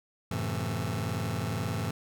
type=chord; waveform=sawtooth; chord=F# half-diminished seventh; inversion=none; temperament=just; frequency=92.5 / 111 / 133.2 / 166.5 Hz; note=F#2 / A2 / C3 / E3; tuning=0 / +16 / +31 / +18 cents; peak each=-32 / -29 / -33 / -32 dBFS; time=0.31-1.91 s; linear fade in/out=5 ms; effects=none